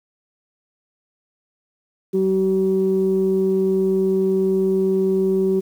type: tone pair together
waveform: sine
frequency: 190 / 380.7 Hz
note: F#3 / F#4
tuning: +46 / +49 cents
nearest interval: octave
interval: 1203 cents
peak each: -20 / -16 dBFS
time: 2.13-5.61 s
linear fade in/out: 20 ms
effects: tanh soft clip ceiling -9 dBFS + 8-bit